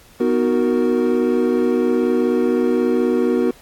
triangle chord, B major seventh, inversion none, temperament equal, 246.9 / 311.1 / 370 / 466.2 Hz, B3 / D#4 / F#4 / A#4, 0 / 0 / 0 / 0 cents, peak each -17 / -22 / -17 / -19 dBFS, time 0.2-3.51 s, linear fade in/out 5 ms, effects pink hiss -48 dBFS RMS until 3.61 s + AAC 64 kbps

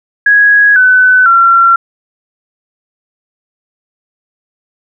sine tone with pitch steps, 1661.2 / 1505.8 / 1365 Hz, G#6 / F#6 / F6, 0 / +30 / -40 cents, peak -3 dBFS, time 0.26-1.76 s, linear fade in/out 5 ms, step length 500 ms, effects none

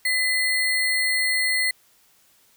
sine tone with sample-and-hold, 2013 Hz, B6, 33 cents sharp, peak -19 dBFS, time 0.05-1.71 s, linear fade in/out 5 ms, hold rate 6300 Hz, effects white hiss -59 dBFS RMS until 2.56 s

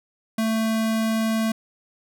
square tone, 222.3 Hz, A3, 18 cents sharp, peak -21 dBFS, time 0.38-1.52 s, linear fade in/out 5 ms, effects none

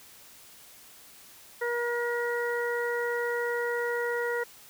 harmonic tone, 477.1 Hz, A#4, 40 cents sharp, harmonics 1 / 2 / 3 / 4, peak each -29 / -37 / -35 / -34 dBFS, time 1.61-4.44 s, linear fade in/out 10 ms, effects white hiss -52 dBFS RMS until 4.69 s

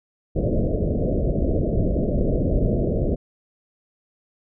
pink low-pass noise, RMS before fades -21 dBFS, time 0.35-3.16 s, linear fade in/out 20 ms, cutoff 650 Hz, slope 96 dB/octave, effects none

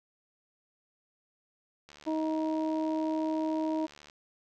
click train, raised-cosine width 0.2 ms, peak -33 dBFS, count 164, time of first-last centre 1.89-4.099 s, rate 73.8 Hz
harmonic tone, 315.1 Hz, D#4, 22 cents sharp, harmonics 1 / 2 / 3, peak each -29 / -35 / -38 dBFS, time 2.06-3.87 s, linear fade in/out 20 ms
effects none

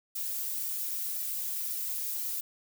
violet noise with flanger, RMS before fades -34 dBFS, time 0.15-2.41 s, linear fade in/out 10 ms, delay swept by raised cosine 1.8 to 4.3 ms, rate 1.9 Hz, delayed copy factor -0.85, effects none

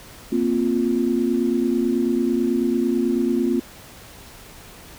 sine chord, Bb suspended second, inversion none, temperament just, 233.1 / 262.2 / 349.6 Hz, Bb3 / C4 / F4, 0 / +4 / +2 cents, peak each -22 dBFS, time 0.32-3.6 s, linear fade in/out 5 ms, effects pink hiss -43 dBFS RMS until 4.98 s

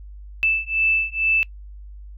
sine beating tone pair, 2637 / 2639.2 Hz, E7 / E7, 0 / +1 cents, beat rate 2.2 Hz, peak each -21 dBFS, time 0.43-1.43 s, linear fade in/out 0 ms, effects noise-tail reverb RT60 0.1 s tail -23 dB re dry + added 50 Hz sine -36 dBFS peak until 2.17 s

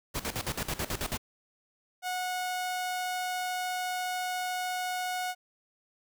pink noise with tremolo, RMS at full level -32 dBFS, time 0.14-1.18 s, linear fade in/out 20 ms, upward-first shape square, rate 9.2 Hz, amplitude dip 80%
sawtooth tone, 731 Hz, F#5, 21 cents flat, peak -27 dBFS, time 2.02-5.35 s, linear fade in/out 50 ms
effects none

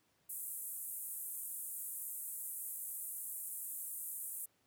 white band-pass noise, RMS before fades -44 dBFS, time 0.29-4.46 s, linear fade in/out 10 ms, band 8300 to 15000 Hz, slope 48 dB/octave, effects pink hiss -75 dBFS RMS until 4.66 s + high-pass 100 Hz 12 dB/octave

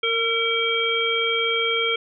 harmonic tone with a mistuned harmonic, 459.2 Hz, A#4, 26 cents flat, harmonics 1 / 3 / 5 / 7, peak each -25 / -28 / -24 / -24 dBFS, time 0.03-1.96 s, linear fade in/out 5 ms, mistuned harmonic 3, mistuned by -20 cents, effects none

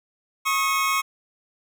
25% pulse tone pair together, 1093 / 1261.6 Hz, C#6 / D#6, -25 / +24 cents, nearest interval major second, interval 249 cents, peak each -18 / -22 dBFS, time 0.45-1.02 s, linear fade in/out 20 ms, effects none

